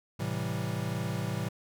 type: chord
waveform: square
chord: A minor seventh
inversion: none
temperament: equal with one note detuned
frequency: 110 / 131.87 / 164.81 / 196 Hz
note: A2 / C3 / E3 / G3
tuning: 0 / +14 / 0 / 0 cents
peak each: -36 / -37 / -37 / -39 dBFS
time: 0.19-1.49 s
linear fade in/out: 10 ms
effects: none